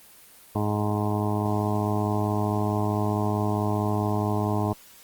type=harmonic tone; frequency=104.6 Hz; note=G#2; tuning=13 cents sharp; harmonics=1 / 2 / 3 / 4 / 6 / 7 / 8 / 9 / 10; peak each=-26 / -29 / -31 / -32 / -34 / -34 / -35 / -36 / -36 dBFS; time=0.55-4.73 s; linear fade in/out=5 ms; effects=white hiss -51 dBFS RMS until 5.03 s + Opus 24 kbps